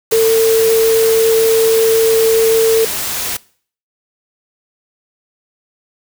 sine tone in noise, 449.1 Hz, A4, 35 cents sharp, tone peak -8 dBFS, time 0.12-2.85 s, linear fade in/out 5 ms, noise white, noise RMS -20 dBFS, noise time 0.11-3.37 s, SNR +9 dB, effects noise-tail reverb RT60 0.5 s tail -22 dB re dry

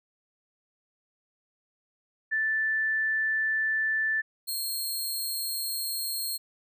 sine / 15% pulse tone pair in turn, 1760 / 4238 Hz, A6 / C8, 0 / +21 cents, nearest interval octave + minor third, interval 1521 cents, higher second, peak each -24 / -23 dBFS, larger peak second, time 2.31-4.22 / 4.47-6.38 s, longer neither, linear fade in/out 20 ms, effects none

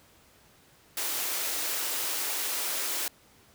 white high-pass noise, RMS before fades -31 dBFS, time 0.97-3.08 s, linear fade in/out 2 ms, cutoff 280 Hz, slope 48 dB/octave, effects pink hiss -59 dBFS RMS until 3.54 s + high-pass 60 Hz 12 dB/octave

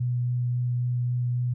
sine tone with vibrato, 122.9 Hz, B2, 8 cents flat, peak -23 dBFS, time 0-1.54 s, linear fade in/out 10 ms, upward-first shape sine, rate 3.7 Hz, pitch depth 8 cents each way, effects none

